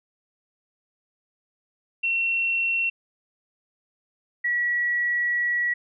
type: tone pair in turn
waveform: sine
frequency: 2719 / 1930.4 Hz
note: F7 / B6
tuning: -47 / -40 cents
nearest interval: tritone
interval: 593 cents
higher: first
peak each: -21 dBFS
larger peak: neither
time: 2.03-2.9 / 4.44-5.74 s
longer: second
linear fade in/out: 10 ms
effects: none